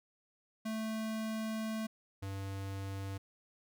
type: tone pair in turn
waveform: square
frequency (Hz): 220 / 97.6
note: A3 / G2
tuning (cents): 0 / -7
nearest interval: octave + major second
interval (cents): 1407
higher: first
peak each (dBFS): -36 / -39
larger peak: first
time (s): 0.65-1.87 / 2.22-3.18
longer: first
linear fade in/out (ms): 10
effects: none